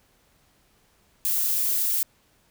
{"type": "noise", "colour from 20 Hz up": "violet", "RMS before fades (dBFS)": -24, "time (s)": [1.25, 2.03], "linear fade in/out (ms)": 0, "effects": ["pink hiss -63 dBFS RMS until 2.5 s"]}